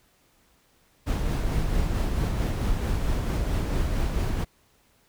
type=noise with tremolo; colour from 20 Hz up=brown; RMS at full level=-24 dBFS; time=1.06-4.45 s; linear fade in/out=20 ms; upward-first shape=sine; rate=4.5 Hz; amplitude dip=30%; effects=pink hiss -63 dBFS RMS until 5.08 s